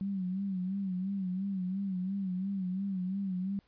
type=tone with vibrato; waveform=sine; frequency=190 Hz; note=F#3; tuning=46 cents sharp; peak=-31 dBFS; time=0.01-3.59 s; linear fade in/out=0 ms; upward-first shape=sine; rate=2.9 Hz; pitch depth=84 cents each way; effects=pink hiss -70 dBFS RMS until 3.67 s + resampled to 11025 Hz